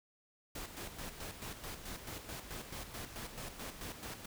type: noise with tremolo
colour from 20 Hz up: pink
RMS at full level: -44 dBFS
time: 0.55-4.26 s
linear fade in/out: 5 ms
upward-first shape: square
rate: 4.6 Hz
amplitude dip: 55%
effects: none